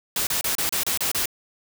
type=noise bursts; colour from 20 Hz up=white; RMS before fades=-24 dBFS; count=8; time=0.16-1.257 s; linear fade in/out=2 ms; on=110 ms; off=31 ms; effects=none